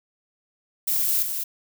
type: noise with echo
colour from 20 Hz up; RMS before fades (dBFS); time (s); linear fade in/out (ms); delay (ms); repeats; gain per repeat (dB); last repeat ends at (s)
violet; -23; 0.87-1.23; 10; 210; 1; -5; 1.44
effects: none